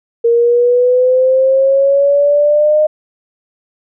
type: exponential sweep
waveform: sine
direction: up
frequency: 464.4 to 615 Hz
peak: -7 dBFS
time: 0.24-2.87 s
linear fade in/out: 10 ms
effects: none